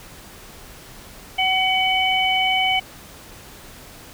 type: harmonic tone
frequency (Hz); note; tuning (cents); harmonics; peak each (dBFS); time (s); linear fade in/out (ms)
753; F#5; +30; 1 / 3 / 4; -21 / -21 / -21; 1.38-2.8; 10
effects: pink hiss -42 dBFS RMS until 4.13 s